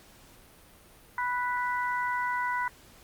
harmonic tone, 493.2 Hz, B4, 2 cents flat, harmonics 2 / 3 / 4, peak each -29 / -33 / -35 dBFS, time 1.18-2.68 s, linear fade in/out 2 ms, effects pink hiss -55 dBFS RMS until 3.03 s + Opus 48 kbps

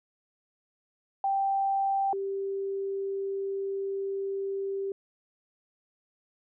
sine tone pair in turn, 784 / 392 Hz, G5 / G4, 0 / 0 cents, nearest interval octave, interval 1200 cents, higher first, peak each -24 / -29 dBFS, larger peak first, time 1.24-2.13 / 2.13-4.92 s, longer second, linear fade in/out 2 ms, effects none

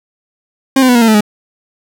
40% pulse tone with pitch steps, 267.5 / 256.8 / 246.4 / 236.5 / 227 / 217.9 / 209.2 Hz, C4 / C4 / B3 / A#3 / A#3 / A3 / G#3, +38 / -32 / -4 / +25 / -46 / -17 / +13 cents, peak -5 dBFS, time 0.76-1.208 s, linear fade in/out 5 ms, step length 64 ms, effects none

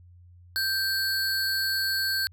square tone pair together, 1568 / 4401 Hz, G6 / C#8, 0 / -13 cents, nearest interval octave + tritone, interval 1787 cents, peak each -28 dBFS, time 0.56-2.27 s, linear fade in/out 0 ms, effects added 88 Hz sine -49 dBFS peak until 2.32 s

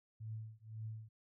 sine tone with tremolo, 110 Hz, A2, in tune, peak -40 dBFS, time 0.2-1.09 s, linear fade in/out 10 ms, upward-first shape triangle, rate 1.9 Hz, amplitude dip 100%, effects none

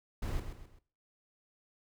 brown noise with echo, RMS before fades -35 dBFS, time 0.22-0.4 s, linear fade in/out 5 ms, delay 130 ms, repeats 3, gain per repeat -8 dB, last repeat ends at 0.79 s, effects noise-tail reverb RT60 0.4 s tail -17 dB re dry

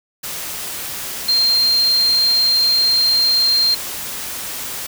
sine tone in noise, 4186 Hz, C8, in tune, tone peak -12 dBFS, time 1.28-3.75 s, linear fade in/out 10 ms, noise white, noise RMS -27 dBFS, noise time 0.23-4.87 s, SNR +12 dB, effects none

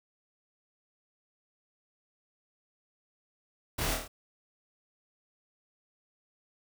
pink noise with echo, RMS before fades -33 dBFS, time 3.78-3.95 s, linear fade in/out 10 ms, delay 26 ms, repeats 5, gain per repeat -3 dB, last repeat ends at 4.08 s, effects none

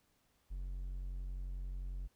triangle tone, 45.63 Hz, F#1, 23 cents flat, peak -37 dBFS, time 0.5-2.08 s, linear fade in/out 20 ms, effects pink hiss -75 dBFS RMS until 2.15 s

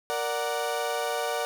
30% pulse chord, Bb augmented, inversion none, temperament equal, 466.2 / 587.3 / 740 Hz, Bb4 / D5 / F#5, 0 / 0 / 0 cents, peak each -29 dBFS, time 0.1-1.45 s, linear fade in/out 0 ms, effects none

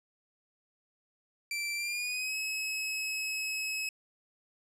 sawtooth tone with pitch glide, 2343 to 2570 Hz, D7 to E7, -5 to -45 cents, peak -29 dBFS, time 1.51-3.89 s, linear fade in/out 2 ms, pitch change +160 cents, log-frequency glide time 1.75-2.36 s, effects low-pass 12000 Hz 12 dB/octave

